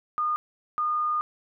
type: tone bursts at uneven times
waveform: sine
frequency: 1221 Hz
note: D#6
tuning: 33 cents flat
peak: -23 dBFS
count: 2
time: 0.18-0.36 / 0.78-1.21 s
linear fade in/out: 0 ms
effects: none